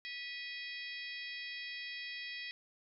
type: harmonic tone with a mistuned harmonic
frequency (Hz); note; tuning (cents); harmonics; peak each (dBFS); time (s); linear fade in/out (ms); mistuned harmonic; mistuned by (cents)
653; E5; -17; 3 / 4 / 5 / 6 / 7 / 8; -45 / -47 / -49 / -51 / -52 / -53; 0.05-2.51; 0; 4; -83
effects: none